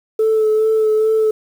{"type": "tone with vibrato", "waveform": "sine", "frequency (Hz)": 436, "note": "A4", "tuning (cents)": -16, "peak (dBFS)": -10, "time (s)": [0.19, 1.31], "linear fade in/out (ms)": 5, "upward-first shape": "sine", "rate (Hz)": 2.4, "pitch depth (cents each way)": 19, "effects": ["tanh soft clip ceiling -9 dBFS", "7-bit"]}